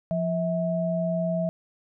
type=tone pair together; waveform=sine; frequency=173.5 / 647.7 Hz; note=F3 / E5; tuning=-11 / -31 cents; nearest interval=octave + major seventh; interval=2280 cents; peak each=-26 dBFS; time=0.11-1.49 s; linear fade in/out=0 ms; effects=none